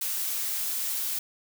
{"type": "noise", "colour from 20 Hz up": "blue", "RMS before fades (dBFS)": -30, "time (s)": [0.01, 1.19], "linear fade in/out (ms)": 5, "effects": []}